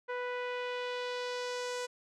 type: tone with low-pass filter sweep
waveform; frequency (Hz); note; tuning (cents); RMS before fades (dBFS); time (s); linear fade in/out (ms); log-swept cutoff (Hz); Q
sawtooth; 493.9; B4; 0; -37; 0.08-1.87; 20; 1800 to 7600; 1.5
effects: none